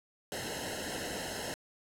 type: noise with comb filter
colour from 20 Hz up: pink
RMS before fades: -38 dBFS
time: 0.32-1.54 s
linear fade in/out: 0 ms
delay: 0.85 ms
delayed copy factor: -1
effects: low-pass 11000 Hz 12 dB/octave